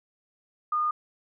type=tone; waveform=sine; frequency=1221 Hz; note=D#6; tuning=33 cents flat; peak=-23 dBFS; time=0.72-0.91 s; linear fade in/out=5 ms; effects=none